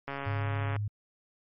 click train, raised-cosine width 0.5 ms, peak -21 dBFS, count 96, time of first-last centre 0.08-0.763 s, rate 139 Hz
sine tone, 103.83 Hz, G#2, in tune, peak -29 dBFS, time 0.26-0.88 s, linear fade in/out 5 ms
effects MP3 32 kbps

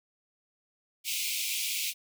pink high-pass noise, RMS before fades -32 dBFS, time 1.04-1.94 s, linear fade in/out 50 ms, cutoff 2200 Hz, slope 96 dB/octave, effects none

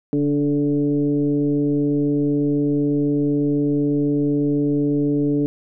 sine tone with frequency modulation, 290 Hz, D4, 22 cents flat, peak -16 dBFS, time 0.13-5.46 s, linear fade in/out 0 ms, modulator 146 Hz, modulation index 0.88, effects none

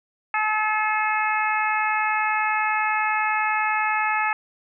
harmonic tone, 430 Hz, A4, 40 cents flat, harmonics 2 / 3 / 4 / 5 / 6, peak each -24 / -26 / -27 / -28 / -29 dBFS, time 0.34-4.33 s, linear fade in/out 2 ms, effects none

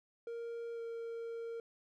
triangle tone with pitch glide, 466.2 to 461.6 Hz, A#4 to A#4, 0 to -17 cents, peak -38 dBFS, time 0.27-1.6 s, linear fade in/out 2 ms, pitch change -17 cents, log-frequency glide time 0.74-0.8 s, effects none

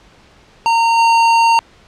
square tone with level steps, 919 Hz, A#5, 25 cents flat, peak -11 / -9 dBFS, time 0.66-1.59 s, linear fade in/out 0 ms, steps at 0.97 s, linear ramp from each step 20 ms, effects pink hiss -47 dBFS RMS until 1.87 s + low-pass 5000 Hz 12 dB/octave

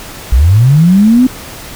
sine linear sweep, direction up, 53 to 261.6 Hz, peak -3 dBFS, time 0.32-1.27 s, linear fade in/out 5 ms, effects pink hiss -28 dBFS RMS until 1.75 s

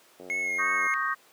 click train, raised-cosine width 2 ms, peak -26 dBFS, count 62, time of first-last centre 0.2-0.867 s, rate 91.4 Hz
triangle tone with vibrato, 2170 Hz, C#7, 37 cents flat, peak -25 dBFS, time 0.3-0.94 s, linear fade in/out 0 ms, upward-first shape sine, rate 3 Hz, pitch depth 21 cents each way
sine chord, Eb dominant seventh, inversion third, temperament equal, 1108.7 / 1244.5 / 1568 / 1864.7 Hz, Db6 / Eb6 / G6 / Bb6, 0 / 0 / 0 / 0 cents, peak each -31 dBFS, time 0.58-1.15 s, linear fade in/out 20 ms
effects pink hiss -57 dBFS RMS until 1.32 s + high-pass 400 Hz 12 dB/octave

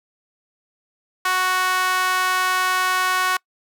sawtooth tone with high-pass filter, 370 Hz, F#4, in tune, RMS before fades -20 dBFS, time 1.25-3.37 s, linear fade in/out 5 ms, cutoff 1200 Hz, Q 2.5, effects noise-tail reverb RT60 0.1 s tail -26 dB re dry

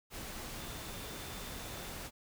sine tone in noise, 3549 Hz, A7, 14 cents sharp, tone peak -55 dBFS, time 0.56-1.94 s, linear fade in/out 50 ms, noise pink, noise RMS -44 dBFS, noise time 0.1-2.11 s, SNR -14 dB, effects none

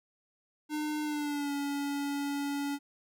square tone with pitch glide, 302.4 to 283.8 Hz, D#4 to C#4, -49 to +41 cents, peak -32 dBFS, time 0.69-2.79 s, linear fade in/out 50 ms, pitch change -110 cents, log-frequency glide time 1.02-1.52 s, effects none

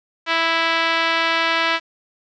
5% pulse tone with band-pass filter, 329.6 Hz, E4, in tune, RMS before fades -19 dBFS, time 0.26-1.8 s, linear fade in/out 50 ms, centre 1500 Hz, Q 0.56, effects resampled to 16000 Hz + 7-bit

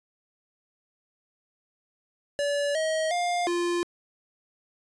square tone with pitch steps, 574 / 634 / 705 / 347.8 Hz, D5 / D#5 / F5 / F4, -40 / +32 / +16 / -7 cents, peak -25 dBFS, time 2.39-3.83 s, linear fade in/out 0 ms, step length 360 ms, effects resampled to 22050 Hz

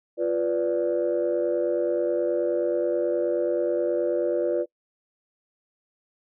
sine chord, B diminished, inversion second, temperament equal with one note detuned, 349.2 / 493.9 / 583.3 Hz, F4 / B4 / D5, 0 / 0 / -12 cents, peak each -25 dBFS, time 0.17-4.66 s, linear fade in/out 50 ms, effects noise-tail reverb RT60 0.1 s tail -25 dB re dry + tanh soft clip ceiling -15 dBFS

